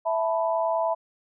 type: chord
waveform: sine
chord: E suspended fourth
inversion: none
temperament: just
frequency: 659.3 / 879 / 988.9 Hz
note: E5 / A5 / B5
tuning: 0 / -2 / +2 cents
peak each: -24 / -29 / -28 dBFS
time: 0.05-0.95 s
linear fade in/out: 20 ms
effects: none